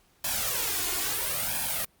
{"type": "noise with flanger", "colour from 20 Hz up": "white", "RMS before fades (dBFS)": -29, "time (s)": [0.24, 1.85], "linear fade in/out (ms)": 5, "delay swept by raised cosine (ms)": [1.2, 2.8], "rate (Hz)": 0.74, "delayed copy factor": 0.75, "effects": ["pink hiss -64 dBFS RMS until 2 s", "Opus 48 kbps"]}